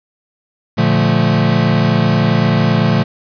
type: chord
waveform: square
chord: Bb major seventh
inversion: none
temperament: equal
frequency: 116.54 / 146.83 / 174.61 / 220 Hz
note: Bb2 / D3 / F3 / A3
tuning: 0 / 0 / 0 / 0 cents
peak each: -17 dBFS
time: 0.77-3.04 s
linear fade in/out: 20 ms
effects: resampled to 11025 Hz + 7-bit